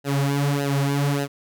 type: tone with flanger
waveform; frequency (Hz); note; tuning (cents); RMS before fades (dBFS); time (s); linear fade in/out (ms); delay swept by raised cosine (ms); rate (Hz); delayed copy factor
sawtooth; 141; C#3; +30; -22; 0.04-1.28; 50; 0.87 to 5.57; 1.7; -0.85
effects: none